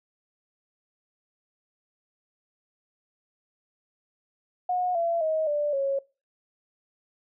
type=tone with pitch steps; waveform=sine; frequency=725 / 676.4 / 631.1 / 588.9 / 549.4 Hz; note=F#5 / E5 / D#5 / D5 / C#5; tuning=-35 / +44 / +24 / +5 / -16 cents; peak=-23 dBFS; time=4.69-5.99 s; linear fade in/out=5 ms; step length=260 ms; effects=noise-tail reverb RT60 0.3 s tail -23 dB re dry